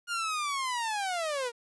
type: linear sweep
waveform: sawtooth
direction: down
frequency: 1431 to 459.3 Hz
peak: -26 dBFS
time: 0.07-1.52 s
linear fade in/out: 50 ms
effects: resampled to 24000 Hz + 11-bit